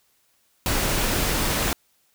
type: noise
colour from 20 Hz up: pink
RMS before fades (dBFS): -23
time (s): 0.66-1.73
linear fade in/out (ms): 0
effects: white hiss -65 dBFS RMS until 2.14 s